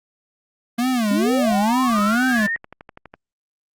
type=tone with vibrato; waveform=square; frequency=229.6 Hz; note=A#3; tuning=26 cents flat; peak=-18 dBFS; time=0.78-2.47 s; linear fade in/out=10 ms; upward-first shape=sine; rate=2.2 Hz; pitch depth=210 cents each way
type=linear sweep; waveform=sine; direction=up; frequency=244.1 to 1886 Hz; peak=-20 dBFS; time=1.11-2.56 s; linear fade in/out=2 ms
type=click train; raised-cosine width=0.5 ms; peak=-23 dBFS; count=16; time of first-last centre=1.9-3.14 s; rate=12.1 Hz
effects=Opus 32 kbps